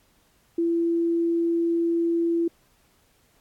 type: tone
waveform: sine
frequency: 336.7 Hz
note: E4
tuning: 37 cents sharp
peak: -20 dBFS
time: 0.58-2.48 s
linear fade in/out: 5 ms
effects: pink hiss -63 dBFS RMS until 3.4 s + AAC 64 kbps